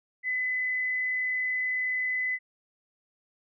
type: tone with frequency modulation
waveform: sine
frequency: 2013 Hz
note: B6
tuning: 33 cents sharp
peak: -26 dBFS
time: 0.23-2.39 s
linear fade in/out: 50 ms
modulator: 38.4 Hz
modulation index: 0.36
effects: none